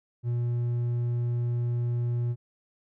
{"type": "tone with hard clipping", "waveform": "sine", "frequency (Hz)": 120, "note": "B2", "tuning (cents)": -49, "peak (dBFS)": -26, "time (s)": [0.23, 2.36], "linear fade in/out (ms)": 50, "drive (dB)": 3, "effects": []}